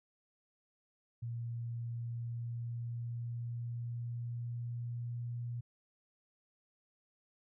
sine tone with pitch glide, 117.5 to 119.62 Hz, A#2 to A#2, +14 to +45 cents, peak -37 dBFS, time 1.22-5.61 s, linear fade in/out 10 ms, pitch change +31 cents, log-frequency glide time 1.79-5.36 s, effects none

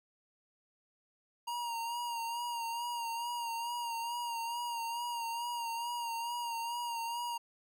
square tone with vibrato, 940 Hz, A#5, 14 cents sharp, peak -36 dBFS, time 1.47-7.38 s, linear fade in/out 10 ms, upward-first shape sine, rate 2.3 Hz, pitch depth 38 cents each way, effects none

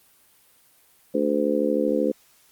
harmonic tone, 73 Hz, D2, 10 cents flat, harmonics 3 / 4 / 5 / 6 / 7, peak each -27 / -25 / -29 / -27 / -24 dBFS, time 1.14-2.12 s, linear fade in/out 10 ms, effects white hiss -58 dBFS RMS until 2.51 s + Opus 32 kbps

